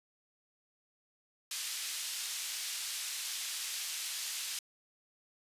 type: band-pass noise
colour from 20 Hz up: pink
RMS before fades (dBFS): -39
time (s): 1.51-4.59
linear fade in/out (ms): 2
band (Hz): 3300 to 11000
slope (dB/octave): 12
effects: resampled to 32000 Hz